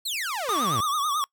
sawtooth exponential sweep, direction down, 4435 to 94.1 Hz, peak -24 dBFS, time 0.05-0.81 s, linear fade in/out 10 ms
square tone with vibrato, 1181 Hz, D6, 9 cents sharp, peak -24 dBFS, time 0.49-1.24 s, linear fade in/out 0 ms, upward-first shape triangle, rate 9.1 Hz, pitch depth 130 cents each way
effects noise-tail reverb RT60 0.1 s tail -24 dB re dry

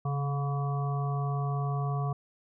harmonic tone with a mistuned harmonic, 142.4 Hz, C#3, 47 cents sharp, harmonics 1 / 3 / 5 / 7 / 8, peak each -28 / -41 / -38 / -46 / -39 dBFS, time 0.05-2.13 s, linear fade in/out 5 ms, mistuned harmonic 1, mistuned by -48 cents, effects none

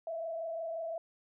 sine tone with frequency modulation, 659.3 Hz, E5, in tune, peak -35 dBFS, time 0.07-0.98 s, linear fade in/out 2 ms, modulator 25.7 Hz, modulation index 0.74, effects none

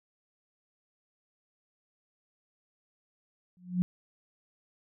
sine tone with exponential growth, 179.7 Hz, F3, 50 cents sharp, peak -20 dBFS, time 3.57-3.82 s, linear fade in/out 0 ms, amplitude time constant 53 ms, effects none

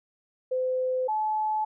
sine tone pair in turn, 512 / 861.1 Hz, C5 / A5, -38 / -38 cents, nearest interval major sixth, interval 900 cents, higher second, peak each -24 dBFS, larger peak neither, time 0.51-1.08 / 1.08-1.65 s, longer neither, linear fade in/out 10 ms, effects none

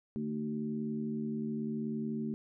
harmonic tone with a mistuned harmonic, 76.1 Hz, D#2, 38 cents flat, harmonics 2 / 3 / 4 / 5, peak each -43 / -34 / -44 / -43 dBFS, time 0.16-2.34 s, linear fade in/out 0 ms, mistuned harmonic 3, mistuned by -36 cents, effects none

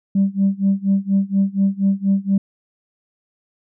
sine tone with tremolo, 196 Hz, G3, in tune, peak -10 dBFS, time 0.15-2.38 s, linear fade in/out 5 ms, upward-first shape sine, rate 4.2 Hz, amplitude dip 95%, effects tanh soft clip ceiling -9 dBFS

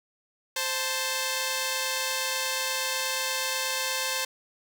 5% pulse tone pair together, 523.3 / 881.6 Hz, C5 / A5, 0 / +3 cents, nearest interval major sixth, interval 903 cents, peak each -17 / -19 dBFS, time 0.56-4.25 s, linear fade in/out 5 ms, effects none

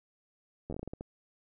slowing click train, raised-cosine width 2 ms, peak -26 dBFS, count 10, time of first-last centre 0.7-1.009 s, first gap 11 ms, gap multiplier 1.27, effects none

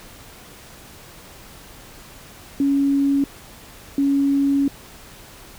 sine tone bursts at uneven times, 278.7 Hz, C#4, 9 cents sharp, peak -15 dBFS, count 2, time 2.6-3.24 / 3.98-4.68 s, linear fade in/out 2 ms, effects pink hiss -43 dBFS RMS until 5.58 s

